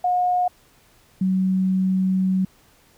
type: tone pair in turn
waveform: sine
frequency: 721 / 187.9 Hz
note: F#5 / F#3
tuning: -45 / +27 cents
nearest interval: octave + major seventh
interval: 2328 cents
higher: first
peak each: -17 dBFS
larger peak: neither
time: 0.04-0.48 / 1.21-2.45 s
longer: second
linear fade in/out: 5 ms
effects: pink hiss -56 dBFS RMS until 2.97 s